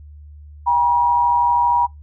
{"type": "tone pair together", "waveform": "sine", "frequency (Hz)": [806.4, 959], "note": ["G5", "A#5"], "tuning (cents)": [49, 49], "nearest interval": "minor third", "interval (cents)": 300, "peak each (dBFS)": [-22, -13], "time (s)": [0.66, 1.87], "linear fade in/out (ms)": 20, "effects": ["noise-tail reverb RT60 0.2 s tail -26 dB re dry", "added 74 Hz sine -37 dBFS peak until 2.02 s"]}